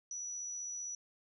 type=tone with amplitude modulation; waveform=sine; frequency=5890 Hz; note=F#8; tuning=9 cents flat; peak=-38 dBFS; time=0.11-0.95 s; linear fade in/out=2 ms; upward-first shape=sine; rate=75.4 Hz; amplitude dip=25%; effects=none